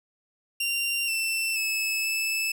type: tone with pitch steps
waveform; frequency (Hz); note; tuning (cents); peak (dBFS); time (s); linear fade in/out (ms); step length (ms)
sawtooth; 2771 / 2677 / 2603 / 2622; F7 / E7 / E7 / E7; -14 / +26 / -22 / -10; -22; 0.6-2.52; 5; 480
effects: none